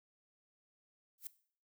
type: noise with exponential growth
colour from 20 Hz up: violet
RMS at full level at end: -39 dBFS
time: 1.18-1.27 s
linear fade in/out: 2 ms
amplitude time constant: 19 ms
effects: noise-tail reverb RT60 0.5 s tail -17 dB re dry

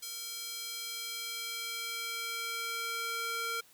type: tone with high-pass filter sweep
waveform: square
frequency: 460 Hz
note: A#4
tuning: 23 cents flat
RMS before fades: -38 dBFS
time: 0.02-3.61 s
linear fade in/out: 10 ms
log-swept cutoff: 4700 to 1200 Hz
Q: 1
effects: white hiss -61 dBFS RMS until 3.73 s

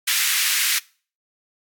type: high-pass noise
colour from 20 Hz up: pink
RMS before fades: -20 dBFS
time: 0.07-0.79 s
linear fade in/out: 10 ms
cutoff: 1700 Hz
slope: 24 dB/octave
effects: noise-tail reverb RT60 0.4 s tail -23 dB re dry + AAC 64 kbps

